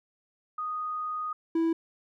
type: tone pair in turn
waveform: sine / triangle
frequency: 1241 / 328.7 Hz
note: D#6 / E4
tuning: -5 / -5 cents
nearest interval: octave + major seventh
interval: 2300 cents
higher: first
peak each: -30 / -21 dBFS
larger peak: second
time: 0.58-1.33 / 1.55-1.73 s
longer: first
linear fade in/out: 5 ms
effects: none